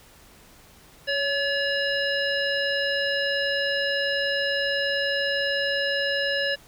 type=harmonic tone with a mistuned harmonic; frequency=570 Hz; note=C#5; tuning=48 cents sharp; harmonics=1 / 3 / 5 / 7 / 9; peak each=-27 / -26 / -30 / -35 / -33 dBFS; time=1.07-6.56 s; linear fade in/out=20 ms; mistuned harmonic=1; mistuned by=-35 cents; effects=pink hiss -52 dBFS RMS until 6.67 s